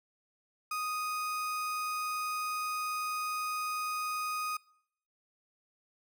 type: tone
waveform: 35% pulse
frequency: 1244.5 Hz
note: D#6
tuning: in tune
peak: -31 dBFS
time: 0.71-4.57 s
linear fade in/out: 5 ms
effects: noise-tail reverb RT60 0.7 s tail -24 dB re dry